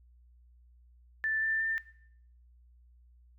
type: tone with pitch steps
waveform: sine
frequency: 1763 / 1777.3 / 1791.7 Hz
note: A6 / A6 / A6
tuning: +3 / +17 / +31 cents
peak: -28 dBFS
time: 1.24-1.78 s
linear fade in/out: 0 ms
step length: 180 ms
effects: noise-tail reverb RT60 0.7 s tail -19 dB re dry + added 60 Hz sine -57 dBFS peak until 3.38 s